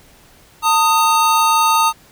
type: tone pair together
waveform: square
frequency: 901.3 / 1244.5 Hz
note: A5 / D#6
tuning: +41 / 0 cents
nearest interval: tritone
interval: 559 cents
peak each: -15 dBFS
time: 0.62-1.93 s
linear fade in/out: 50 ms
effects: pink hiss -48 dBFS RMS until 2.11 s